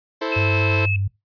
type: chord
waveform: sawtooth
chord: A minor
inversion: second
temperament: equal with one note detuned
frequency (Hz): 327.4 / 440 / 523.3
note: E4 / A4 / C5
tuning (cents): -12 / 0 / 0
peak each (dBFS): -23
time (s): 0.21-0.86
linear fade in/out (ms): 10
type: tone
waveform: sine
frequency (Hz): 2595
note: E7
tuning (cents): -28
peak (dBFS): -22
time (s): 0.32-0.96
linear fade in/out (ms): 2
type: tone with vibrato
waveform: sine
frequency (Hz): 98.7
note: G2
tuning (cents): +12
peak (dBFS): -19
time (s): 0.36-1.08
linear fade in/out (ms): 10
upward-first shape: triangle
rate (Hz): 4.3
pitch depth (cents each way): 17
effects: noise-tail reverb RT60 0.2 s tail -19 dB re dry + resampled to 11025 Hz